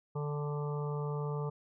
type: harmonic tone with a mistuned harmonic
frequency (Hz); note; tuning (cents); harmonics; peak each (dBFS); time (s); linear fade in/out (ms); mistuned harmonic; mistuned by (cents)
146.83; D3; 0; 1 / 3 / 4 / 5 / 6 / 7 / 8; -34 / -39 / -49 / -54 / -46 / -51 / -47; 0.15-1.5; 10; 5; +40
effects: none